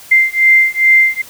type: beating tone pair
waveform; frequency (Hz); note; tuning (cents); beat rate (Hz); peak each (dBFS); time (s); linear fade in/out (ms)
sine; 2088 / 2090.4; C7 / C7; -4 / -2; 2.4; -10; 0.11-1.22; 10
effects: white hiss -37 dBFS RMS until 1.29 s